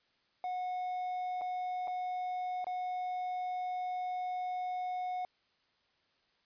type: tone with dropouts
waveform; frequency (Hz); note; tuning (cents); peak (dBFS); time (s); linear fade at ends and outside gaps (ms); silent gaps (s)
triangle; 730; F#5; -24; -32; 0.44-5.25; 1; 1.412-1.417 / 1.874-1.879 / 2.644-2.668
effects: white hiss -73 dBFS RMS until 6.45 s + resampled to 11025 Hz